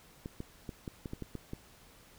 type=clicks; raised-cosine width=3 ms; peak=-26 dBFS; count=9; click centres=0.259 / 0.404 / 0.692 / 0.878 / 1.058 / 1.134 / 1.223 / 1.353 / 1.534 s; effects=pink hiss -59 dBFS RMS until 2.18 s